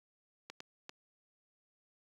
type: clicks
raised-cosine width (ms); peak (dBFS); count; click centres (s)
0.2; -27; 3; 0.5 / 0.604 / 0.894
effects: high-pass 150 Hz 12 dB/octave + 10-bit